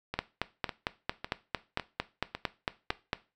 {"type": "two click trains", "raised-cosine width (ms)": 0.3, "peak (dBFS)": [-12, -18], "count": [14, 6], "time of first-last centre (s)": [[0.19, 3.131], [0.14, 2.902]], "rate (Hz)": [4.42, 1.81], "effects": ["noise-tail reverb RT60 0.3 s tail -17 dB re dry"]}